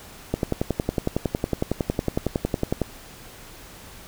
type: click train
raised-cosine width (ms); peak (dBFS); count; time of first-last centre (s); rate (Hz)
2; -8; 28; 0.34-2.817; 10.9
effects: pink hiss -44 dBFS RMS until 4.07 s